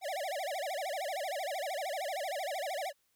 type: tone with vibrato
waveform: square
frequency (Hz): 659.3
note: E5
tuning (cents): 0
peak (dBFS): -35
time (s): 0.01-2.93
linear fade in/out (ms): 50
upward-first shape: sine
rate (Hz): 13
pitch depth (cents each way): 290
effects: white hiss -75 dBFS RMS until 3.15 s